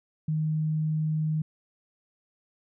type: tone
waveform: sine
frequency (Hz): 155.56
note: D#3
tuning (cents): 0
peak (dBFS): -24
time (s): 0.28-1.42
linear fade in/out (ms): 5
effects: none